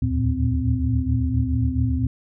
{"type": "tone cluster", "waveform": "sine", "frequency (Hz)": [73.4, 80.7, 112.4, 116.8, 258.1], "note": ["D2", "E2", "A2", "A#2", "C4"], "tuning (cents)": [0, -36, 37, 4, -23], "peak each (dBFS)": -25, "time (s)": [0.02, 2.07], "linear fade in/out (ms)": 5, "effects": []}